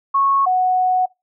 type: tone pair in turn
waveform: sine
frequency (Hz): 1100 / 738.2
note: C#6 / F#5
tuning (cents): -14 / -4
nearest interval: perfect fifth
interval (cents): 690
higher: first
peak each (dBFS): -13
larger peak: neither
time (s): 0.14-0.46 / 0.46-1.06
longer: second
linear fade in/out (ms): 10
effects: noise-tail reverb RT60 0.2 s tail -23 dB re dry